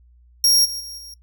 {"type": "tone with level steps", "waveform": "sawtooth", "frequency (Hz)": 5588, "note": "F8", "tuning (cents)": 0, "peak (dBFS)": [-10, -24, -30, -34], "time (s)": [0.44, 1.14], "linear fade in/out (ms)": 2, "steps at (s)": [0.64, 0.79, 0.97], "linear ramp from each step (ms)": 20, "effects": ["noise-tail reverb RT60 0.1 s tail -22 dB re dry", "added 60 Hz sine -49 dBFS peak until 1.22 s"]}